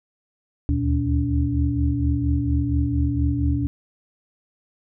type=tone cluster; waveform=sine; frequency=73.6 / 77.9 / 119.8 / 285.8 Hz; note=D2 / D#2 / A#2 / D4; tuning=+4 / +3 / +48 / -47 cents; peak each=-24 dBFS; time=0.69-3.67 s; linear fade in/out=0 ms; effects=none